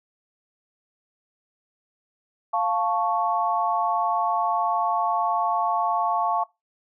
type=chord; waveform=sine; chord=F augmented; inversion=none; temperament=equal; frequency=698.5 / 880 / 1108.7 Hz; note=F5 / A5 / C#6; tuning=0 / 0 / 0 cents; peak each=-25 dBFS; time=2.53-6.44 s; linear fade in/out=10 ms; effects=noise-tail reverb RT60 0.2 s tail -21 dB re dry